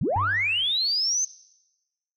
sine linear sweep, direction up, 84.9 to 6330 Hz, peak -21 dBFS, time 0.01-1.25 s, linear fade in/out 5 ms
triangle tone with exponential decay, 98 Hz, G2, in tune, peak -21 dBFS, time 0.16-0.76 s, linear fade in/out 0 ms, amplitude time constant 130 ms
effects noise-tail reverb RT60 1.0 s tail -20 dB re dry + tanh soft clip ceiling -14 dBFS

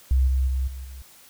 sine tone with level steps, 65.41 Hz, C2, in tune, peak -15 / -18 / -21 / -32 / -36 dBFS, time 0.11-1.02 s, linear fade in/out 0 ms, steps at 0.27 / 0.47 / 0.67 / 0.84 s, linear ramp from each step 10 ms, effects tanh soft clip ceiling -11 dBFS + white hiss -51 dBFS RMS until 1.29 s

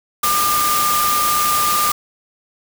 sine tone in noise, 1201 Hz, D6, 38 cents sharp, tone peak -16 dBFS, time 0.23-1.92 s, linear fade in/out 5 ms, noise white, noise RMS -20 dBFS, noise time 0.23-1.92 s, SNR +1 dB, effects none

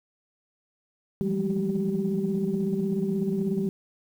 sine tone cluster, 167.2 / 177.7 / 198 / 214.4 / 386.4 Hz, E3 / F3 / G3 / A3 / G4, +25 / +30 / +18 / -45 / -25 cents, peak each -33 / -34 / -26 / -34 / -29 dBFS, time 1.21-3.69 s, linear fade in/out 0 ms, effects tanh soft clip ceiling -15 dBFS + 9-bit

